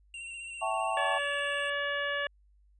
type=tone with vibrato; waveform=square; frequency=2741 Hz; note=F7; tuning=33 cents flat; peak=-40 dBFS; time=0.14-1.7 s; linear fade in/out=2 ms; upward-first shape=square; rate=15 Hz; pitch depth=22 cents each way
type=chord; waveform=sine; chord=A dominant seventh; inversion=second; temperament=equal with one note detuned; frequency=659.3 / 764.8 / 880 / 1108.7 Hz; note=E5 / G5 / A5 / C#6; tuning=0 / -43 / 0 / 0 cents; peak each=-34 dBFS; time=0.61-1.19 s; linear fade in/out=20 ms
type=harmonic tone; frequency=572 Hz; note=D5; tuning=46 cents flat; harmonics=1 / 2 / 3 / 4 / 5 / 6; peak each=-35 / -39 / -32 / -44 / -39 / -45 dBFS; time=0.97-2.27 s; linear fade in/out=2 ms
effects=added 50 Hz sine -60 dBFS peak until 2.79 s + resampled to 22050 Hz